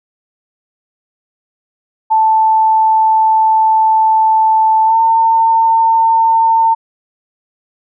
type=tone with pitch glide; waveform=sine; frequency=880 to 903.2 Hz; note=A5 to A5; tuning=0 to +45 cents; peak=-7 dBFS; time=2.1-6.75 s; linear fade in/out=20 ms; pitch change=+45 cents; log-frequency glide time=4.85-4.96 s; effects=none